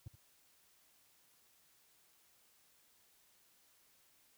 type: tone with echo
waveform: triangle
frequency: 106.3 Hz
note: G#2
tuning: 41 cents sharp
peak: -40 dBFS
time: 0.06-0.08 s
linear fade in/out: 5 ms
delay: 75 ms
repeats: 1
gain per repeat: -13 dB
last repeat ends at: 0.155 s
effects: white hiss -70 dBFS RMS until 4.37 s